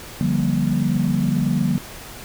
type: chord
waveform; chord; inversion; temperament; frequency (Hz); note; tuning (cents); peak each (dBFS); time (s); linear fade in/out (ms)
sine; G minor seventh; second; equal with one note detuned; 146.83 / 174.61 / 196 / 236.7; D3 / F3 / G3 / Bb3; 0 / 0 / 0 / +27; -22; 0.21-1.78; 0
effects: tanh soft clip ceiling -7 dBFS + pink hiss -37 dBFS RMS until 2.24 s

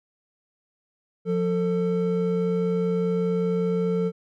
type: tone pair together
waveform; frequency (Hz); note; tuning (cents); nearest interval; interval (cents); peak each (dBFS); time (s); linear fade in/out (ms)
triangle; 177.15 / 446.4; F3 / A4; +25 / +25; octave + major third; 1600; -22; 1.25-4.12; 50
effects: none

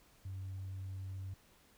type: tone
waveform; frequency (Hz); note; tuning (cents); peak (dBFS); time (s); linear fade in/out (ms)
sine; 95.3; G2; -48; -39; 0.25-1.34; 5
effects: tanh soft clip ceiling -38 dBFS + pink hiss -66 dBFS RMS until 1.77 s

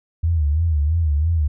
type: tone with vibrato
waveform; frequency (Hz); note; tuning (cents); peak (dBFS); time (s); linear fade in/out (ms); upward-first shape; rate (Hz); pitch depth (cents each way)
sine; 78.2; D#2; +9; -15; 0.23-1.48; 10; sine; 3; 140
effects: none

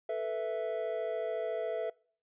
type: chord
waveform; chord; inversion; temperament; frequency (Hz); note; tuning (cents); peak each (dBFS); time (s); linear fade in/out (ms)
triangle; A suspended second; none; equal; 440 / 493.9 / 659.3; A4 / B4 / E5; 0 / 0 / 0; -35 / -36 / -32; 0.09-1.9; 5
effects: noise-tail reverb RT60 0.5 s tail -25 dB re dry + resampled to 8000 Hz

